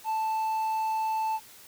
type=tone; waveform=triangle; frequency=880 Hz; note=A5; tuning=in tune; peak=-24 dBFS; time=0.04-1.4 s; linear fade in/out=50 ms; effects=white hiss -51 dBFS RMS until 1.67 s